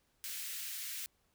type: high-pass noise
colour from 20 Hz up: white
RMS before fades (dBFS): -42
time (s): 0.24-1.06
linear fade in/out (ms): 0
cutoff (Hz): 1700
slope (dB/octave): 24
effects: pink hiss -75 dBFS RMS until 1.34 s